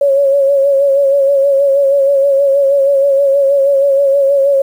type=tone with vibrato; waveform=sine; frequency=554.4 Hz; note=C#5; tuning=in tune; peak=-7 dBFS; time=0.01-4.62 s; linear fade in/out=5 ms; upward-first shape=sine; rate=6.3 Hz; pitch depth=40 cents each way; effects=7-bit